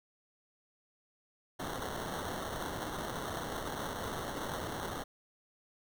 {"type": "noise with sample-and-hold", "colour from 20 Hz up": "violet", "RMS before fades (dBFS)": -39, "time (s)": [1.59, 5.04], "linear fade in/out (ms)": 10, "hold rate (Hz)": 2450, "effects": []}